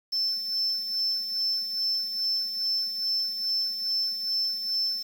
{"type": "tone with tremolo", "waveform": "triangle", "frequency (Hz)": 5300, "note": "E8", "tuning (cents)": 9, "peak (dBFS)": -21, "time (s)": [0.12, 5.03], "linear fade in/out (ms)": 10, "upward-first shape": "sine", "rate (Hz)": 2.4, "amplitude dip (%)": 60, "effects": ["tanh soft clip ceiling -20 dBFS", "8-bit"]}